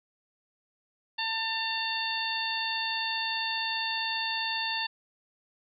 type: harmonic tone with a mistuned harmonic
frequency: 895 Hz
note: A5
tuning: 29 cents sharp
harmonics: 1 / 2 / 3 / 4 / 5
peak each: -35 / -35 / -35 / -35 / -35 dBFS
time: 1.18-4.87 s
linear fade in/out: 10 ms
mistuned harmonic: 3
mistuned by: +40 cents
effects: none